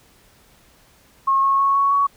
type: tone with pitch steps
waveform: sine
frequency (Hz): 1084 / 1093.4 / 1102.9 / 1112.5 / 1122.2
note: C#6 / C#6 / C#6 / C#6 / C#6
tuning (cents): -39 / -24 / -9 / +6 / +21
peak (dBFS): -14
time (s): 1.27-2.07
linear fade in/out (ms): 10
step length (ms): 160
effects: pink hiss -54 dBFS RMS until 2.16 s